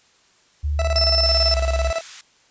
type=tone with pitch glide; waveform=sine; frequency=73.42 to 66.17 Hz; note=D2 to C2; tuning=0 to +20 cents; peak=-19 dBFS; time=0.63-1.92 s; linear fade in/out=20 ms; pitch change=-180 cents; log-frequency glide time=0.85-1.24 s
type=tone with tremolo; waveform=40% pulse; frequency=659.3 Hz; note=E5; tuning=in tune; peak=-19 dBFS; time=0.79-2.01 s; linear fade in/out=2 ms; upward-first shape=square; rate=18 Hz; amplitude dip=70%
type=tone; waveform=sine; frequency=5300 Hz; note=E8; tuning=9 cents sharp; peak=-17 dBFS; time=0.96-1.54 s; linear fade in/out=0 ms
type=high-pass noise; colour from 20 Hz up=white; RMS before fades=-37 dBFS; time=1.26-2.21 s; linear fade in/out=2 ms; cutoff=1100 Hz; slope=24 dB/octave
effects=white hiss -57 dBFS RMS until 2.5 s + resampled to 16000 Hz